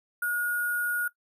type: tone with sample-and-hold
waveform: sine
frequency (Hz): 1442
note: F#6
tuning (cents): -45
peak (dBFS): -25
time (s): 0.22-1.08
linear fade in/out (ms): 5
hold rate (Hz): 11025
effects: noise-tail reverb RT60 0.1 s tail -19 dB re dry